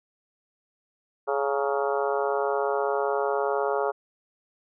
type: harmonic tone with a mistuned harmonic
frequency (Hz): 139.7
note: C#3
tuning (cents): +14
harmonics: 3 / 4 / 5 / 6 / 7 / 8 / 9 / 10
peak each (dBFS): -27 / -29 / -31 / -33 / -34 / -35 / -36 / -37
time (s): 1.27-3.92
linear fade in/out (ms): 20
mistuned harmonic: 7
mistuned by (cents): -81
effects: none